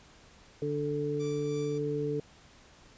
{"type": "harmonic tone", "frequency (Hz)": 146.8, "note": "D3", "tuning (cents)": 0, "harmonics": [1, 2, 3], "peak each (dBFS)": [-35, -36, -31], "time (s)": [0.62, 2.2], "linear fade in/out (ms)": 2}
{"type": "tone with tremolo", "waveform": "5% pulse", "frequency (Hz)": 1167, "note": "D6", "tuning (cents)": -11, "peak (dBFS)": -32, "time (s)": [1.19, 1.79], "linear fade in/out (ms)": 20, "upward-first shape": "triangle", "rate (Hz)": 3.2, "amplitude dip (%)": 50}
{"effects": ["pink hiss -57 dBFS RMS until 2.97 s", "resampled to 16000 Hz"]}